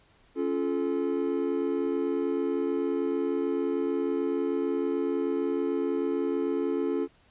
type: chord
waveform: triangle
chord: Db augmented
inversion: none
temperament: just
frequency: 277.2 / 346.5 / 433.1 Hz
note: Db4 / F4 / A4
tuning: 0 / -14 / -27 cents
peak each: -28 dBFS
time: 0.35-7.08 s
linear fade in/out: 50 ms
effects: pink hiss -62 dBFS RMS until 7.3 s + resampled to 8000 Hz